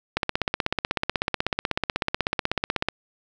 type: click train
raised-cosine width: 0.3 ms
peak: -6 dBFS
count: 45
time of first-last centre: 0.17-2.886 s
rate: 16.2 Hz
effects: none